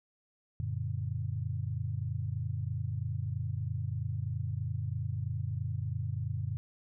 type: chord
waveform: sine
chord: Gb augmented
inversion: none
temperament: just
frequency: 92.5 / 115.62 / 144.53 Hz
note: Gb2 / Bb2 / D3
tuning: 0 / -14 / -27 cents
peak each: -36 / -35 / -38 dBFS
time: 0.6-6.57 s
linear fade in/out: 0 ms
effects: none